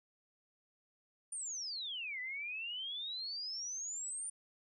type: exponential two-way sweep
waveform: sine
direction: down then up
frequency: 9397 to 1975.5 to 9290 Hz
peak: -39 dBFS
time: 1.32-4.3 s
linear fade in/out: 5 ms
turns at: 2.2 s
effects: none